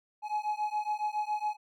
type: beating tone pair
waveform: triangle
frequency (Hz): 841 / 848.2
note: G#5 / G#5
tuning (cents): +22 / +36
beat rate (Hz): 7.2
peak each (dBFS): -31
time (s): 0.22-1.57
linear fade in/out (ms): 50
effects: none